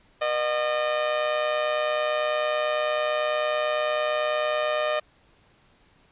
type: tone with amplitude modulation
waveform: sawtooth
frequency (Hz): 609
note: D#5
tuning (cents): -37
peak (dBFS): -16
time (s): 0.21-5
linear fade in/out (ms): 10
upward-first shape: sine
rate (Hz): 129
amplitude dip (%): 60
effects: pink hiss -60 dBFS RMS until 6.11 s + resampled to 8000 Hz

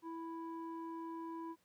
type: tone with low-pass filter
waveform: square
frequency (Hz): 329.6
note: E4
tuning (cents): 0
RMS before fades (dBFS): -45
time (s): 0.02-1.56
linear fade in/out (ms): 50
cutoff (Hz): 900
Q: 2.9
effects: pink hiss -75 dBFS RMS until 1.64 s + high-pass 100 Hz 12 dB/octave

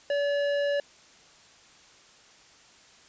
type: tone with hard clipping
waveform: sine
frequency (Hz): 572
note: D5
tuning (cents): -46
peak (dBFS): -26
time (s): 0.1-0.8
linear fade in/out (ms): 2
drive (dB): 12
effects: white hiss -55 dBFS RMS until 3.08 s + resampled to 16000 Hz

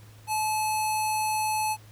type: tone with low-pass filter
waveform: square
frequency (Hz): 862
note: A5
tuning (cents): -36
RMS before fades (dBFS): -27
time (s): 0.27-1.77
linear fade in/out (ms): 50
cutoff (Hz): 12000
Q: 2.9
effects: added 107 Hz sine -48 dBFS peak until 1.91 s + pink hiss -56 dBFS RMS until 1.91 s

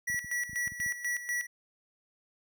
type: tone with tremolo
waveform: square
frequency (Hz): 1941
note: B6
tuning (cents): -31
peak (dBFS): -30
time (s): 0.07-1.47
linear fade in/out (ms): 10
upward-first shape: square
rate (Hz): 4.1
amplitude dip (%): 70
type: clicks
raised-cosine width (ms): 5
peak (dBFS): -35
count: 9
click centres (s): 0.099 / 0.144 / 0.245 / 0.495 / 0.531 / 0.673 / 0.72 / 0.799 / 0.862
effects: high-pass 60 Hz 12 dB/octave

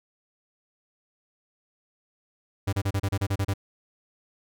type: tone bursts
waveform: 45% pulse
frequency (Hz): 98.4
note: G2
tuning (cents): +7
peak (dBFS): -23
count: 10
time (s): 2.67-3.538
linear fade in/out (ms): 10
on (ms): 58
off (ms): 32
effects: none

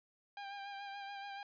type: tone with vibrato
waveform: sawtooth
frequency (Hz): 799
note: G5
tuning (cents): +33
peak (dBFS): -40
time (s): 0.37-1.43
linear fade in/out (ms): 2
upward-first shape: sine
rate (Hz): 7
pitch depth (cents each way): 27
effects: resampled to 11025 Hz

